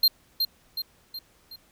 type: tone with echo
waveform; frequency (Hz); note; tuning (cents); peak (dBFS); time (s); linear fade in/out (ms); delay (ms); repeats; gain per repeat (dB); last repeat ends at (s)
square; 4186; C8; 0; -16; 0.03-0.08; 5; 370; 4; -6; 1.56
effects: pink hiss -61 dBFS RMS until 1.71 s